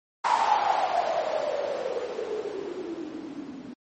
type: noise with low-pass filter sweep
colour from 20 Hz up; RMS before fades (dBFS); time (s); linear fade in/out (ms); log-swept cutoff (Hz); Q
violet; -28; 0.24-3.74; 10; 940 to 250; 9.8
effects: MP3 32 kbps